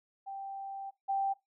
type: tone pair in turn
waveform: sine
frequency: 784 / 784 Hz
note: G5 / G5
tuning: 0 / 0 cents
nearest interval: unison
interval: 0 cents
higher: neither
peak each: -38 / -28 dBFS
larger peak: second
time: 0.26-0.91 / 1.08-1.34 s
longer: first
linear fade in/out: 20 ms
effects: noise-tail reverb RT60 0.2 s tail -19 dB re dry